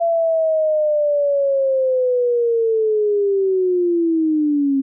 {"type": "linear sweep", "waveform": "sine", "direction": "down", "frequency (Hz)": [679, 268.1], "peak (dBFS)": -14, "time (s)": [0, 4.82], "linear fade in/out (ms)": 20, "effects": []}